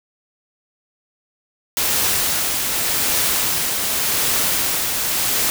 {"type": "noise with tremolo", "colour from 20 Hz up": "white", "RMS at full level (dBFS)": -18, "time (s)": [1.77, 5.5], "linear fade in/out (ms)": 0, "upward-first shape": "triangle", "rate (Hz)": 0.87, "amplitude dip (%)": 35, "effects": []}